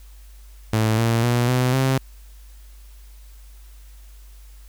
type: tone with pitch steps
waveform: sawtooth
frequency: 110 / 115.2 / 120.65 / 126.36 / 132.33 Hz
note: A2 / A#2 / B2 / B2 / C3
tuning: 0 / -20 / -40 / +40 / +20 cents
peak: -13 dBFS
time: 0.73-1.98 s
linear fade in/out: 5 ms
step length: 250 ms
effects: added 50 Hz sine -41 dBFS peak until 4.68 s + white hiss -55 dBFS RMS until 4.68 s